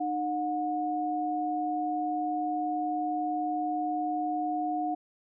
sine tone pair together, 305.2 / 725.4 Hz, D#4 / F#5, -33 / -34 cents, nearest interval octave + minor third, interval 1499 cents, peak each -32 / -29 dBFS, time 0-4.95 s, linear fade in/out 10 ms, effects none

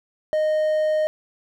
triangle tone, 618 Hz, D#5, 12 cents flat, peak -16 dBFS, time 0.33-1.07 s, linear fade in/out 0 ms, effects none

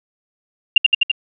sine tone with echo, 2794 Hz, F7, in tune, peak -4 dBFS, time 0.76-0.78 s, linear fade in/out 5 ms, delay 84 ms, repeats 4, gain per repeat -2 dB, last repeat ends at 1.116 s, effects none

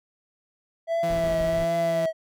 triangle tone with vibrato, 659.3 Hz, E5, in tune, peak -20 dBFS, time 0.87-2.13 s, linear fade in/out 50 ms, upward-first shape triangle, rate 1.4 Hz, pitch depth 45 cents each way
sawtooth tone, 167.2 Hz, E3, 25 cents sharp, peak -26 dBFS, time 1.03-2.06 s, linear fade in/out 5 ms
brown noise bursts, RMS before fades -35 dBFS, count 4, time 1.09-1.645 s, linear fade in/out 2 ms, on 120 ms, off 25 ms
effects none

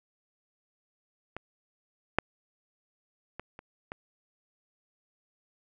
clicks, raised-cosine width 0.5 ms, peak -22 / -7 / -23 / -29 / -22 dBFS, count 5, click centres 1.366 / 2.186 / 3.396 / 3.591 / 3.919 s, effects none

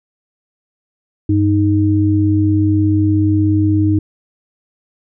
sine tone pair together, 98 / 310.7 Hz, G2 / D#4, 0 / -2 cents, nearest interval octave + minor sixth, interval 1998 cents, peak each -13 dBFS, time 1.29-3.99 s, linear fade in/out 5 ms, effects none

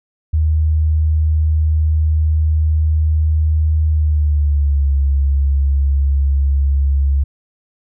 sine tone with pitch glide, 77.78 to 69.29 Hz, D#2 to C#2, 0 to 0 cents, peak -11 dBFS, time 0.33-7.24 s, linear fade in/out 10 ms, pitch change -200 cents, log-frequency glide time 3.88-4.92 s, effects none

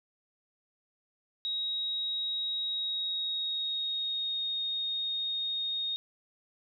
sine tone with pitch glide, 3800 to 3713 Hz, A#7 to A#7, +33 to -8 cents, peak -30 dBFS, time 1.45-5.96 s, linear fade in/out 0 ms, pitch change -41 cents, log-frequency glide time 2.67-4.46 s, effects none

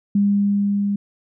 sine tone with level ramp, 201.9 Hz, G#3, 49 cents flat, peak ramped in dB -13 to -18 dBFS, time 0.15-0.96 s, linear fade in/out 5 ms, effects none

